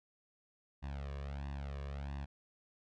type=tone with flanger; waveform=sawtooth; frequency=70 Hz; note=C#2; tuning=18 cents sharp; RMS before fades=-42 dBFS; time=0.82-2.26 s; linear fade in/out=20 ms; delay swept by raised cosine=1.1 to 1.78 ms; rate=1.5 Hz; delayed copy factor=+1; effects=low-pass 4000 Hz 12 dB/octave